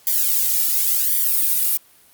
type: noise with flanger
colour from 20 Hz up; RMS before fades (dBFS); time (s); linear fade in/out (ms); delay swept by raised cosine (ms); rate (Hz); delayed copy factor
violet; -18; 0.07-1.77; 0; 0.74 to 1.94; 0.92; -0.95
effects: white hiss -52 dBFS RMS until 2.13 s + Opus 48 kbps